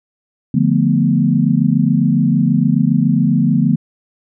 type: chord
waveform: sine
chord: B half-diminished seventh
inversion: first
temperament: equal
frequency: 146.83 / 174.61 / 220 / 246.9 Hz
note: D3 / F3 / A3 / B3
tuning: 0 / 0 / 0 / 0 cents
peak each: -16 dBFS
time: 0.54-3.76 s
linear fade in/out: 5 ms
effects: none